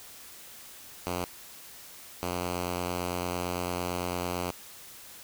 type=tone pair in turn; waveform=5% pulse; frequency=88.9 / 88.9 Hz; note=F2 / F2; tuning=+31 / +31 cents; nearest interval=unison; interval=0 cents; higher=neither; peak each=-19 dBFS; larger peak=neither; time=1.07-1.24 / 2.23-4.51 s; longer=second; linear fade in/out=0 ms; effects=white hiss -48 dBFS RMS until 5.23 s